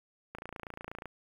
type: click train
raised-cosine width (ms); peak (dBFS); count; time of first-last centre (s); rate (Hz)
0.5; -26; 21; 0.35-1.057; 28.3
effects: 9-bit